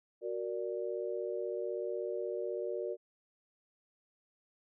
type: chord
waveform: sine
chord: Gb augmented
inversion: none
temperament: equal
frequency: 370 / 466.2 / 587.3 Hz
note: Gb4 / Bb4 / D5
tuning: 0 / 0 / 0 cents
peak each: -38 / -38 / -40 dBFS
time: 0.21-2.97 s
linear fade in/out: 50 ms
effects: none